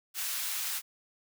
white high-pass noise, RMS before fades -34 dBFS, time 0.14-0.82 s, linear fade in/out 50 ms, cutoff 1200 Hz, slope 12 dB/octave, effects none

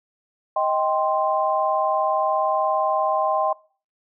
sine chord, C minor, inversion first, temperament just, 627.9 / 784.9 / 1046.5 Hz, Eb5 / G5 / C6, +16 / +2 / 0 cents, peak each -23 dBFS, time 0.56-3.53 s, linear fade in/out 5 ms, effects noise-tail reverb RT60 0.4 s tail -22 dB re dry

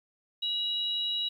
sine tone pair together, 2900 / 3871 Hz, F#7 / B7, -35 / -35 cents, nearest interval perfect fourth, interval 500 cents, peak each -34 / -29 dBFS, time 0.42-1.29 s, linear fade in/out 10 ms, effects 10-bit

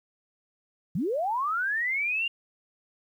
sine linear sweep, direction up, 138.9 to 2824 Hz, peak -25 dBFS, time 0.95-2.28 s, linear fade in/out 5 ms, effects 10-bit

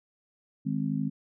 sine chord, Ab major, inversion second, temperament just, 155.74 / 207.7 / 259.6 Hz, Eb3 / Ab3 / C4, +2 / 0 / -13 cents, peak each -31 dBFS, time 0.65-1.1 s, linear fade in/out 20 ms, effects none

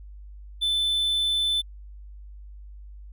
triangle tone, 3520 Hz, A7, in tune, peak -20 dBFS, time 0.61-1.62 s, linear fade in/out 20 ms, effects added 50 Hz sine -40 dBFS peak until 3.12 s

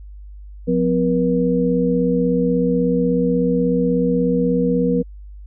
sine tone cluster, 178.4 / 254.8 / 478.7 Hz, F3 / C4 / A#4, +37 / -46 / +46 cents, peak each -19 dBFS, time 0.67-5.03 s, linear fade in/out 20 ms, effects added 50 Hz sine -34 dBFS peak until 5.46 s

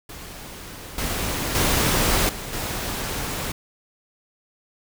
pink noise with level steps, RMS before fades -38 / -26 / -20 / -33 / -28 dBFS, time 0.09-3.52 s, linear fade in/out 5 ms, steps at 0.98 / 1.55 / 2.29 / 2.53 s, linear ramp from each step 2 ms, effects none

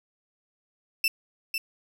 30% pulse tone with echo, 2664 Hz, E7, 18 cents sharp, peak -18 dBFS, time 1.04-1.08 s, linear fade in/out 2 ms, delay 500 ms, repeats 1, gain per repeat -6 dB, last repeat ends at 1.58 s, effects none

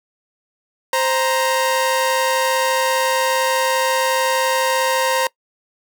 sawtooth tone pair together, 523.3 / 935.1 Hz, C5 / A#5, 0 / +5 cents, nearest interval minor seventh, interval 1005 cents, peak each -15 dBFS, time 0.93-5.27 s, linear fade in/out 2 ms, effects noise-tail reverb RT60 0.1 s tail -22 dB re dry

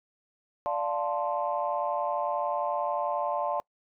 sine chord, D minor seventh, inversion none, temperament equal, 587.3 / 698.5 / 880 / 1046.5 Hz, D5 / F5 / A5 / C6, 0 / 0 / 0 / 0 cents, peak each -31 / -32 / -32 / -33 dBFS, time 0.66-3.6 s, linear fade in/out 0 ms, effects noise-tail reverb RT60 0.1 s tail -25 dB re dry + tanh soft clip ceiling -16 dBFS

